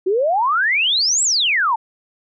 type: exponential two-way sweep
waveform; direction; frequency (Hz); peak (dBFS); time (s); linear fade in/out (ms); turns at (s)
sine; up then down; 356.2 to 7960 to 852; -14; 0.06-1.76; 10; 1.23
effects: none